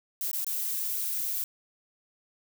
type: noise with dropouts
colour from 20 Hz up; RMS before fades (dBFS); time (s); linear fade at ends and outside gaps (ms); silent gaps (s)
violet; -31; 0.21-1.44; 1; 0.314-0.331 / 0.445-0.466
effects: none